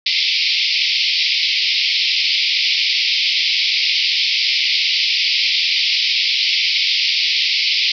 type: band-pass noise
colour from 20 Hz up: white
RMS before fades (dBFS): -17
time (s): 0.06-7.92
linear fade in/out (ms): 5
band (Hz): 2100 to 5200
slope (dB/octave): 96
effects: none